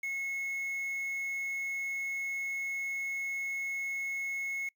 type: tone with quantisation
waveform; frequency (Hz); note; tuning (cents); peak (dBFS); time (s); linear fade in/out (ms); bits
triangle; 2181; C#7; -29; -31; 0.03-4.69; 5; 9
effects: noise-tail reverb RT60 0.1 s tail -24 dB re dry